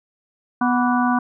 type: harmonic tone with a mistuned harmonic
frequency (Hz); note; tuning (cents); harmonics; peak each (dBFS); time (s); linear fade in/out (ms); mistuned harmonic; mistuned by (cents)
246.4; B3; -4; 1 / 3 / 4 / 5 / 6; -18 / -23 / -24 / -25 / -26; 0.61-1.19; 5; 5; -100
effects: none